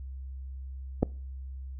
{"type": "clicks", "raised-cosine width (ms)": 2, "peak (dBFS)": [-22, -9], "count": 2, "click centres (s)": [1.026, 1.03], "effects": ["noise-tail reverb RT60 0.4 s tail -24 dB re dry", "added 66 Hz sine -37 dBFS peak until 1.79 s"]}